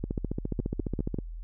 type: two click trains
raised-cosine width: 3 ms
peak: -17 / -17 dBFS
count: 17 / 4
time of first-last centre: 0.04-1.143 / 0.6-1.187 s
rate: 14.5 / 5.11 Hz
effects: added 41 Hz sine -36 dBFS peak until 1.43 s